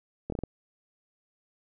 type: slowing click train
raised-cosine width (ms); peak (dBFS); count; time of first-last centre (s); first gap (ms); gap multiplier
2; -19; 5; 0.3-0.436; 23; 1.27
effects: none